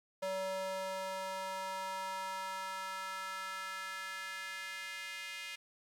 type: tone with high-pass filter sweep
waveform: square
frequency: 190 Hz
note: F#3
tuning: 46 cents sharp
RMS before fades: -41 dBFS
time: 0.22-5.56 s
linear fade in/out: 10 ms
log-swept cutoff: 570 to 2300 Hz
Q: 2.5
effects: low-pass 12000 Hz 12 dB/octave + 11-bit